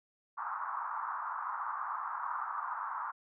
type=band-pass noise; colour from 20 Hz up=white; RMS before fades=-38 dBFS; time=0.37-3.12 s; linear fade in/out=20 ms; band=900 to 1300 Hz; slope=48 dB/octave; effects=none